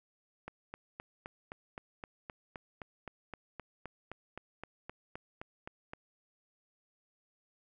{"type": "click train", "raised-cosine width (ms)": 0.5, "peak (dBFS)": -27, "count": 22, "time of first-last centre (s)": [0.48, 5.935], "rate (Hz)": 3.85, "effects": []}